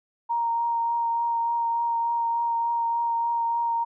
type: tone with vibrato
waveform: sine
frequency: 932.3 Hz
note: A#5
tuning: in tune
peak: -22 dBFS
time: 0.29-3.85 s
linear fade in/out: 20 ms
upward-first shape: triangle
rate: 3.4 Hz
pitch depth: 14 cents each way
effects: none